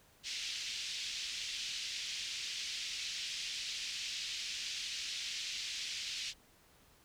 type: band-pass noise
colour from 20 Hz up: pink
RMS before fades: -41 dBFS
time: 0.23-6.34 s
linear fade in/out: 50 ms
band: 2600 to 6000 Hz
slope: 24 dB/octave
effects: pink hiss -65 dBFS RMS until 7.04 s